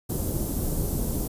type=band-stop noise; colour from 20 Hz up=pink; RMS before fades=-27 dBFS; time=0.09-1.28 s; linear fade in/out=10 ms; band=390 to 12000 Hz; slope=12 dB/octave; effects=resampled to 32000 Hz